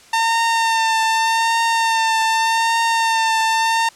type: tone with vibrato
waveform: sawtooth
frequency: 905 Hz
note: A5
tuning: 48 cents sharp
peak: -11 dBFS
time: 0.13-3.89 s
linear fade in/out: 5 ms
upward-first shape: triangle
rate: 0.84 Hz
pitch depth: 27 cents each way
effects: white hiss -46 dBFS RMS until 3.95 s + low-pass 8000 Hz 12 dB/octave